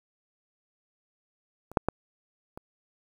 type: clicks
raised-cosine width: 1 ms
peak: -29 / -6 / -10 / -26 dBFS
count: 4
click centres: 1.716 / 1.772 / 1.886 / 2.575 s
effects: 8-bit